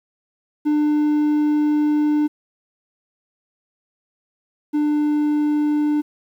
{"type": "tone pair in turn", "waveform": "triangle", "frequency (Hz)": [299, 297.9], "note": ["D4", "D4"], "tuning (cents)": [31, 25], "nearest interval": "unison", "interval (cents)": 6, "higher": "first", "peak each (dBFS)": [-13, -14], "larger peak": "first", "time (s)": [[0.65, 2.28], [4.73, 6.02]], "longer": "first", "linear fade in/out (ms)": 20, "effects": ["9-bit"]}